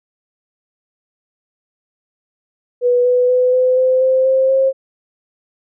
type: tone with pitch steps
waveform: sine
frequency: 490.3 / 496.3 / 502.3 / 508.5 / 514.7 / 521 / 527.3 / 533.8 Hz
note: B4 / B4 / B4 / C5 / C5 / C5 / C5 / C5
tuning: -13 / +8 / +29 / -50 / -29 / -7 / +13 / +35 cents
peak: -10 dBFS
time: 2.81-4.73 s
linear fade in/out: 50 ms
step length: 240 ms
effects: none

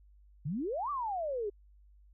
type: exponential two-way sweep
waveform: sine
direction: up then down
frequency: 130.81 to 1200 to 391.8 Hz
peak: -32 dBFS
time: 0.45-1.5 s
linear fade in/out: 10 ms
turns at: 0.9 s
effects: added 50 Hz sine -57 dBFS peak until 2.13 s

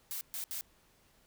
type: noise bursts at uneven times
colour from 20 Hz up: blue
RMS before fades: -39 dBFS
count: 3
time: 0.11-0.21 / 0.34-0.44 / 0.51-0.61 s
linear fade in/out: 0 ms
effects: pink hiss -67 dBFS RMS until 1.26 s

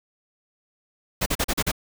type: noise bursts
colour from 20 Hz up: pink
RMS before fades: -23 dBFS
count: 6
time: 1.21-1.717 s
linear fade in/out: 10 ms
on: 52 ms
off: 39 ms
effects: none

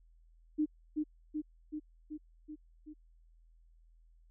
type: tone with echo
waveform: sine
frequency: 304.4 Hz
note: D#4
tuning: 38 cents flat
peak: -27 dBFS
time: 0.58-0.66 s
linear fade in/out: 20 ms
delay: 380 ms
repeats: 6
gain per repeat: -3 dB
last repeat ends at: 2.94 s
effects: added 41 Hz sine -60 dBFS peak until 4.3 s

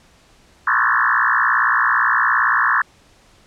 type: tone with frequency modulation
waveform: sine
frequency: 1398 Hz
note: F6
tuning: 1 cent sharp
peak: -13 dBFS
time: 0.67-2.82 s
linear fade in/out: 5 ms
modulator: 58.8 Hz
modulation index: 6.7
effects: pink hiss -52 dBFS RMS until 3.46 s + low-pass 8000 Hz 12 dB/octave

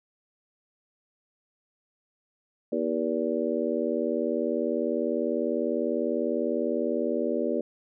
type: harmonic tone with a mistuned harmonic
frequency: 80 Hz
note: D#2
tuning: 49 cents sharp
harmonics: 3 / 4 / 5 / 6 / 7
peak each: -31 / -31 / -31 / -31 / -31 dBFS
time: 2.72-7.61 s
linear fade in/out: 5 ms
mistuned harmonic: 7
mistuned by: +61 cents
effects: none

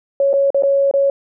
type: tone with dropouts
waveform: sine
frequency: 554.4 Hz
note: C#5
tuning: in tune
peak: -11 dBFS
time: 0.2-1.1 s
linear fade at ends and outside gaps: 2 ms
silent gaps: 0.331-0.337 / 0.504-0.545 / 0.624-0.634 / 0.912-0.938 s
effects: none

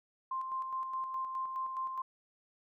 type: tone with tremolo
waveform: sine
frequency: 1049 Hz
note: C6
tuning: 4 cents sharp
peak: -33 dBFS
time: 0.31-2.02 s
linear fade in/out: 5 ms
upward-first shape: square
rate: 4.8 Hz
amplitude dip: 40%
effects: none

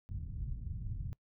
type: low-pass noise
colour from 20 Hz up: white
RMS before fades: -40 dBFS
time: 0.09-1.13 s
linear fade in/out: 0 ms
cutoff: 120 Hz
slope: 24 dB/octave
effects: noise-tail reverb RT60 0.1 s tail -24 dB re dry

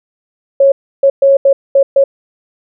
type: tone bursts at uneven times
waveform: sine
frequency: 550 Hz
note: C#5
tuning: 14 cents flat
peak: -4 dBFS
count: 6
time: 0.6-0.72 / 1.03-1.1 / 1.22-1.37 / 1.45-1.53 / 1.75-1.83 / 1.96-2.04 s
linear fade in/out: 5 ms
effects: none

